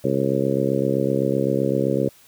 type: harmonic tone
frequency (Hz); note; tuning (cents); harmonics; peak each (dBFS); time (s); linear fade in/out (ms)
67.8; C#2; -38; 2 / 3 / 4 / 5 / 6 / 7 / 8; -26 / -26 / -26 / -26 / -26 / -26 / -26; 0.04-2.09; 5
effects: white hiss -52 dBFS RMS until 2.27 s